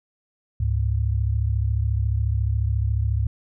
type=tone pair together; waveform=sine; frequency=70.64 / 104.8 Hz; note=C#2 / G#2; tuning=+33 / +16 cents; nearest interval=perfect fifth; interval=683 cents; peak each=-22 dBFS; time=0.6-3.27 s; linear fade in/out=5 ms; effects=none